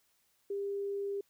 sine tone, 399.8 Hz, G4, 34 cents sharp, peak -33 dBFS, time 0.5-1.21 s, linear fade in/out 5 ms, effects white hiss -73 dBFS RMS until 1.29 s

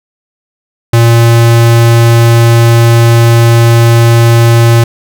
square tone, 116.54 Hz, A#2, in tune, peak -3 dBFS, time 0.93-4.84 s, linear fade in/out 5 ms, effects none

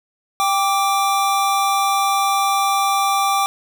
square tone pair together, 790 / 1170 Hz, G5 / D6, +13 / -7 cents, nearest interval perfect fifth, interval 680 cents, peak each -19 dBFS, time 0.4-3.46 s, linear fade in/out 0 ms, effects none

